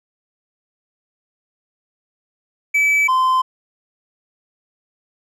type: tone pair in turn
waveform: triangle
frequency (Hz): 2300 / 1033.4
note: D7 / C6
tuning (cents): -37 / -22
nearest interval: octave + major second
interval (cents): 1385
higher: first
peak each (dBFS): -11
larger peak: neither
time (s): 2.74-3.08 / 3.08-3.42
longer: neither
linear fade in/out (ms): 10
effects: none